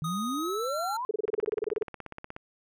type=exponential sweep; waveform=sine; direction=up; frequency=150.2 to 1046.5 Hz; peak=-30 dBFS; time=0.02-1.05 s; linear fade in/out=0 ms
type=tone with pitch glide; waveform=square; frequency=1244.5 to 1365 Hz; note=D#6 to F6; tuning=0 to -40 cents; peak=-33 dBFS; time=0.04-0.97 s; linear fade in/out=5 ms; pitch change=+160 cents; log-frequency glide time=0.34-0.77 s
type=tone bursts; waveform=sine; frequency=427.5 Hz; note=A4; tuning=50 cents flat; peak=-24 dBFS; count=16; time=1.09-1.831 s; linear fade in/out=5 ms; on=21 ms; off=27 ms
type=click train; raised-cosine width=0.5 ms; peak=-24 dBFS; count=19; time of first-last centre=1.28-2.364 s; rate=16.6 Hz
effects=none